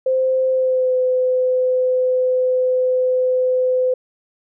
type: tone with pitch glide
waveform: sine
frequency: 520 to 508.7 Hz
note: C5 to C5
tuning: -11 to -49 cents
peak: -14 dBFS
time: 0.06-3.94 s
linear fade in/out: 5 ms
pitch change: -38 cents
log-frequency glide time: 0.51-0.95 s
effects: none